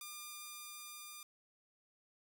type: tone with level ramp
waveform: 5% pulse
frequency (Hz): 1201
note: D6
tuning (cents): +38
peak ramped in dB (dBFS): -34 to -37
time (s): 0.01-1.23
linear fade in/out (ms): 2
effects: none